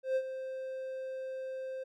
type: tone with ADSR envelope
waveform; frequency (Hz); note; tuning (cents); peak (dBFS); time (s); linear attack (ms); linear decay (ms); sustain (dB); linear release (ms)
triangle; 524; C5; +2; -24; 0.03-1.84; 130; 59; -11; 12
effects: none